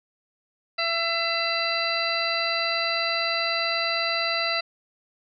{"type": "harmonic tone", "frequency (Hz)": 671, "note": "E5", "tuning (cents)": 31, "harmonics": [1, 2, 3, 4, 6, 7], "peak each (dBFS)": [-30, -30, -30, -30, -30, -30], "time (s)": [0.78, 4.61], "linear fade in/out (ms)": 10, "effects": []}